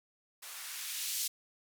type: noise with band-pass filter sweep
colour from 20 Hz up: violet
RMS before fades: -39 dBFS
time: 0.42-1.28 s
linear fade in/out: 10 ms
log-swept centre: 800 to 4400 Hz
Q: 0.9
effects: none